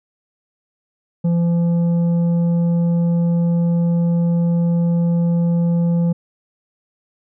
triangle tone with tanh clipping, 170.5 Hz, F3, 41 cents flat, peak -15 dBFS, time 1.24-6.13 s, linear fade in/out 10 ms, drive 11 dB, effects none

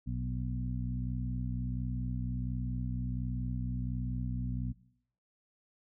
harmonic tone with a mistuned harmonic, 61.4 Hz, B1, 9 cents flat, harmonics 1 / 2 / 3 / 4, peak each -37 / -36 / -41 / -41 dBFS, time 0.06-4.73 s, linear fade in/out 20 ms, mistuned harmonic 1, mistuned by -83 cents, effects noise-tail reverb RT60 0.7 s tail -20 dB re dry

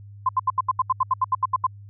sine tone bursts, 1033 Hz, C6, 22 cents flat, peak -16 dBFS, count 14, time 0.26-1.668 s, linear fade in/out 5 ms, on 30 ms, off 76 ms, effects added 101 Hz sine -40 dBFS peak until 1.89 s

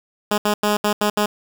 10% pulse tone bursts at uneven times, 208.5 Hz, G#3, 7 cents sharp, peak -8 dBFS, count 6, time 0.31-0.38 / 0.45-0.54 / 0.63-0.77 / 0.84-0.93 / 1.01-1.1 / 1.17-1.26 s, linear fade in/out 5 ms, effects 7-bit

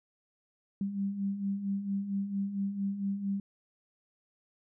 sine beating tone pair, 194.6 / 199 Hz, G3 / G3, -12 / +26 cents, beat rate 4.4 Hz, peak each -38 / -31 dBFS, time 0.81-3.4 s, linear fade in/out 2 ms, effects none

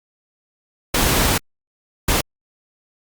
pink noise bursts at uneven times, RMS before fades -17 dBFS, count 2, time 0.94-1.38 / 2.08-2.21 s, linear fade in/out 5 ms, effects Opus 48 kbps

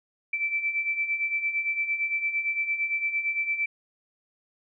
sine beating tone pair, 2322 / 2330.8 Hz, D7 / D7, -20 / -14 cents, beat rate 8.8 Hz, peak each -32 / -26 dBFS, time 0.33-3.66 s, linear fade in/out 5 ms, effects none

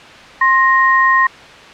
sine tone pair together, 1058 / 1867.3 Hz, C6 / A#6, +19 / +2 cents, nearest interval minor seventh, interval 983 cents, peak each -11 dBFS, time 0.41-1.27 s, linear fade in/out 5 ms, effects white hiss -36 dBFS RMS until 1.73 s + low-pass 3000 Hz 12 dB/octave

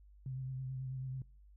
sine tone with vibrato, 130.81 Hz, C3, in tune, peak -38 dBFS, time 0.26-1.22 s, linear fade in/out 2 ms, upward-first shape sine, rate 9.2 Hz, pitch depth 29 cents each way, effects noise-tail reverb RT60 0.4 s tail -24 dB re dry + added 50 Hz sine -57 dBFS peak until 1.56 s

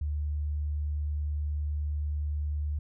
sine tone, 74.2 Hz, D2, 18 cents sharp, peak -28 dBFS, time 0.01-2.79 s, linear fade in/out 5 ms, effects none

